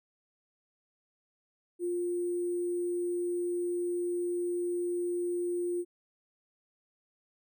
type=tone with sample-and-hold; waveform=sine; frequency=351.8 Hz; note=F4; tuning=13 cents sharp; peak=-29 dBFS; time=1.79-5.85 s; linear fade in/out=50 ms; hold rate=8820 Hz; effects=none